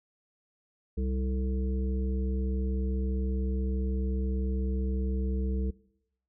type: harmonic tone with a mistuned harmonic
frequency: 65.41 Hz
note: C2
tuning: in tune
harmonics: 1 / 3 / 5 / 7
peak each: -28 / -35 / -42 / -39 dBFS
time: 0.97-5.71 s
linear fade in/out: 10 ms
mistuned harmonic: 7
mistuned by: -54 cents
effects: noise-tail reverb RT60 0.8 s tail -22 dB re dry